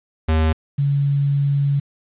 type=tone pair in turn; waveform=square / sine; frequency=79.2 / 141.12 Hz; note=D#2 / C#3; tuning=+31 / +31 cents; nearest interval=minor seventh; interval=1000 cents; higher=second; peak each=-15 dBFS; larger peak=neither; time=0.28-0.53 / 0.78-1.8 s; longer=second; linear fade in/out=10 ms; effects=resampled to 8000 Hz + 8-bit